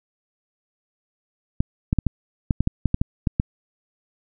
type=clicks; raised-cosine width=5 ms; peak=-6 dBFS; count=12; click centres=1.605 / 1.929 / 1.987 / 2.067 / 2.508 / 2.606 / 2.674 / 2.857 / 2.944 / 3.015 / 3.272 / 3.399 s; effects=none